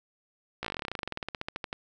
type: slowing click train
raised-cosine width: 0.3 ms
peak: -17 dBFS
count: 27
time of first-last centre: 0.63-1.729 s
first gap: 16 ms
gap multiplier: 1.07
effects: none